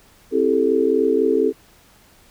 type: chord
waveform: sine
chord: A minor seventh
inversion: first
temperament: just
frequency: 264 / 330 / 396 / 440 Hz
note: C4 / E4 / G4 / A4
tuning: +16 / +2 / +18 / 0 cents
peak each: -22 / -22 / -20 / -18 dBFS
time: 0.31-1.53 s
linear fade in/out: 50 ms
effects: pink hiss -52 dBFS RMS until 2.3 s